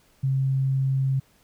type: tone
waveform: sine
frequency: 134.1 Hz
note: C3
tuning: 43 cents sharp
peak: -20 dBFS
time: 0.23-1.2 s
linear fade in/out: 10 ms
effects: pink hiss -61 dBFS RMS until 1.43 s